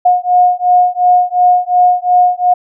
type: beating tone pair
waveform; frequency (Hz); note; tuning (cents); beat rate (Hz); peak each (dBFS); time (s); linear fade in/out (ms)
sine; 719 / 721.8; F#5 / F#5; -50 / -43; 2.8; -10; 0.05-2.54; 10
effects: none